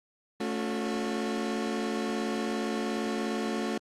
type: chord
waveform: 30% pulse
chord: F# minor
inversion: first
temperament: equal with one note detuned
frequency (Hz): 220 / 277.2 / 360.5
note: A3 / C#4 / F#4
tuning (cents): 0 / 0 / -45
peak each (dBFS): -29 / -33 / -32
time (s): 0.4-3.78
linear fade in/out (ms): 5
effects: low-pass 8000 Hz 12 dB/octave + Opus 32 kbps

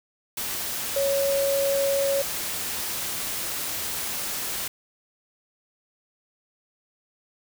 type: tone in noise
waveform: sine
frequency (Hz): 554.4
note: C#5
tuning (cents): 0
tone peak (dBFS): -21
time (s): 0.96-2.22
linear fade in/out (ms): 5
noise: white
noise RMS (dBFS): -30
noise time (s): 0.37-4.68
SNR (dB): +6
effects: none

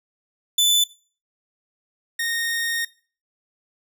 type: tone pair in turn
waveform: sawtooth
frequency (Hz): 3503 / 1851.8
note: A7 / A#6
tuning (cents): -8 / -12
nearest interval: major seventh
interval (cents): 1104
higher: first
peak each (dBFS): -12 / -19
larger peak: first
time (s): 0.58-0.84 / 2.19-2.85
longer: second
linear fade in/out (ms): 5
effects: noise-tail reverb RT60 0.4 s tail -20 dB re dry

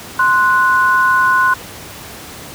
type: tone pair together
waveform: sine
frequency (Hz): 1044 / 1475.5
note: C6 / F#6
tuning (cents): -4 / -5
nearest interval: tritone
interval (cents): 599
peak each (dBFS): -12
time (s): 0.19-1.54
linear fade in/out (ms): 5
effects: pink hiss -32 dBFS RMS until 2.54 s + high-pass 80 Hz 12 dB/octave

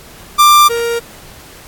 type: tone pair in turn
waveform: 45% pulse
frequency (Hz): 1185 / 468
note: D6 / A#4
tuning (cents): +15 / +7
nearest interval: octave + major third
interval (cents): 1608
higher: first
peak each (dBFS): -4 / -14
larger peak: first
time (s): 0.38-0.69 / 0.69-1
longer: neither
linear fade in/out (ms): 20
effects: pink hiss -37 dBFS RMS until 1.67 s + AAC 64 kbps

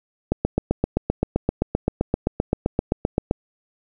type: click train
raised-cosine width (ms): 2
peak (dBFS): -5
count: 24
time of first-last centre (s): 0.32-3.311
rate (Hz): 7.69
effects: none

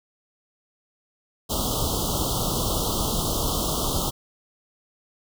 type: band-stop noise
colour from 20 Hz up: pink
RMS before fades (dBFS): -25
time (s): 1.49-4.11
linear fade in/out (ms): 20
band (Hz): 1300 to 3000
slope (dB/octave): 96
effects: none

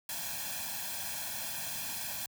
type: noise with comb filter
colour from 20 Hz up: white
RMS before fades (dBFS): -38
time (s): 0.09-2.26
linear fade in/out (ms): 2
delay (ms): 1.2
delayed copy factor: +0.95
effects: high-pass 80 Hz 12 dB/octave

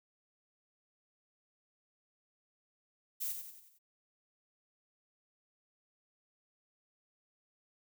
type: noise with echo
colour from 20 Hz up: violet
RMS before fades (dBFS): -37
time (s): 3.2-3.33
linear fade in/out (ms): 20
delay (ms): 92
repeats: 5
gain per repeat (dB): -6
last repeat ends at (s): 3.79
effects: none

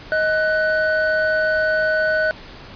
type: tone pair together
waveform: triangle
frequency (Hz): 627 / 1492.4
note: D#5 / F#6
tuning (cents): +13 / +14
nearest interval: octave + minor third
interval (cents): 1501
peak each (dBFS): -17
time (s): 0.12-2.31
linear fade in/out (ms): 0
effects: pink hiss -39 dBFS RMS until 2.75 s + resampled to 11025 Hz

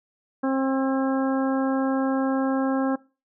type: harmonic tone with a mistuned harmonic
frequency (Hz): 266.6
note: C4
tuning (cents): +33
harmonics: 1 / 2 / 3 / 4 / 5 / 6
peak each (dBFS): -22 / -28 / -32 / -34 / -36 / -38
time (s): 0.43-2.96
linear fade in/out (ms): 10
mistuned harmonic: 6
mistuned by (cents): +20
effects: noise-tail reverb RT60 0.3 s tail -20 dB re dry

